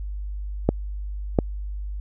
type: clicks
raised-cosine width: 2 ms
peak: -3 dBFS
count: 2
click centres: 0.69 / 1.388 s
effects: added 50 Hz sine -28 dBFS peak until 2 s